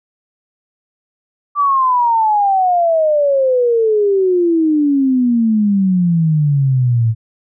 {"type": "exponential sweep", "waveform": "sine", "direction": "down", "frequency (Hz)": [1174.7, 110], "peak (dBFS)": -10, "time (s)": [1.55, 7.15], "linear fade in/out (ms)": 50, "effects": []}